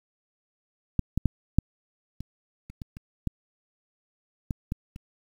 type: clicks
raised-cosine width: 5 ms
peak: -10 / -12 / -9 / -6 / -23 / -30 / -24 / -29 / -14 / -16 / -16 / -28 dBFS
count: 12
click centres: 0.993 / 1.176 / 1.257 / 1.586 / 2.206 / 2.7 / 2.818 / 2.969 / 3.273 / 4.508 / 4.721 / 4.961 s
effects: 8-bit